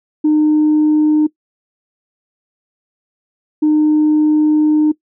sine tone pair in turn, 304.9 / 304.9 Hz, D#4 / D#4, -35 / -35 cents, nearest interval unison, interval 0 cents, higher neither, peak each -7 dBFS, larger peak neither, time 0.24-1.27 / 3.62-4.92 s, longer second, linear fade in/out 10 ms, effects noise-tail reverb RT60 0.1 s tail -20 dB re dry + tanh soft clip ceiling -6 dBFS

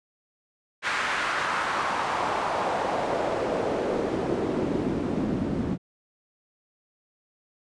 pink noise with band-pass filter sweep, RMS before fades -27 dBFS, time 0.82-5.78 s, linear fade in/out 50 ms, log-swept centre 1700 to 200 Hz, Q 1.8, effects resampled to 22050 Hz

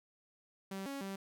sawtooth tone with pitch steps, 193.6 / 277 / 194.7 Hz, G3 / C#4 / G3, -21 / -1 / -12 cents, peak -36 dBFS, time 0.71-1.16 s, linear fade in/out 5 ms, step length 150 ms, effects none

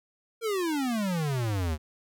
square exponential sweep, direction down, 470.4 to 73.42 Hz, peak -27 dBFS, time 0.41-1.78 s, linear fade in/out 50 ms, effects none

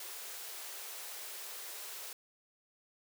white high-pass noise, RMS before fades -45 dBFS, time 0-2.13 s, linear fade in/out 2 ms, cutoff 350 Hz, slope 96 dB/octave, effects none

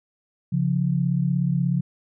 sine tone pair together, 138.1 / 174.73 Hz, C#3 / F3, -6 / +1 cents, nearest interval major third, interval 407 cents, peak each -22 dBFS, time 0.52-1.81 s, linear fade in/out 10 ms, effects none

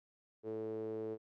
sawtooth tone with band-pass filter, 110 Hz, A2, in tune, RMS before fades -41 dBFS, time 0.43-1.18 s, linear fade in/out 50 ms, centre 410 Hz, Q 9.1, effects none

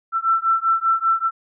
sine beating tone pair, 1336 / 1341.1 Hz, E6 / E6, +23 / +29 cents, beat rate 5.1 Hz, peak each -19 dBFS, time 0.12-1.31 s, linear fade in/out 50 ms, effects none

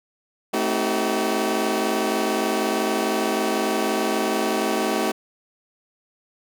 20% pulse chord, A diminished seventh, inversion none, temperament just, 220 / 264 / 316.8 / 380.2 Hz, A3 / C4 / Eb4 / Gb4, 0 / +16 / +31 / +47 cents, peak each -21 / -24 / -22 / -20 dBFS, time 0.53-5.12 s, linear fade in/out 10 ms, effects none

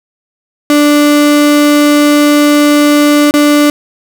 35% pulse tone with dropouts, 293.7 Hz, D4, in tune, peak -3 dBFS, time 0.7-3.7 s, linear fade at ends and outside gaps 1 ms, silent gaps 3.31-3.339 s, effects none

